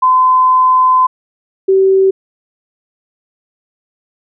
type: tone pair in turn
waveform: sine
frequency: 1023 / 384 Hz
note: C6 / G4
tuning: -39 / -36 cents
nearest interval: octave + perfect fourth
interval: 1697 cents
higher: first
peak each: -6 dBFS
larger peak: neither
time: 0.02-1.07 / 1.68-2.11 s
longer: first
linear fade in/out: 10 ms
effects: none